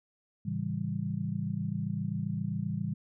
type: chord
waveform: sine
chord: A dominant seventh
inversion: none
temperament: just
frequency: 110 / 137.5 / 165 / 198 Hz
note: A2 / C#3 / E3 / G3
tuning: 0 / -14 / +2 / +18 cents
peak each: -37 / -37 / -35 / -35 dBFS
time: 0.45-2.94 s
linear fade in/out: 10 ms
effects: none